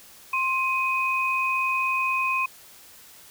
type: tone pair together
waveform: sine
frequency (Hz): 1054.9 / 2509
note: C6 / D#7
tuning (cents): +14 / +14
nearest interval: octave + minor third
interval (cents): 1500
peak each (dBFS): -25 / -24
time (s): 0.33-2.46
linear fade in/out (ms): 5
effects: white hiss -49 dBFS RMS until 3.3 s